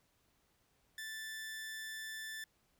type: tone with amplitude modulation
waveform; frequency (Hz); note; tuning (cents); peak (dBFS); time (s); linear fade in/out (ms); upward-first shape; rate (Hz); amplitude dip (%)
sawtooth; 1760; A6; 0; -38; 0.98-2.44; 2; sine; 203; 25
effects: pink hiss -75 dBFS RMS until 2.79 s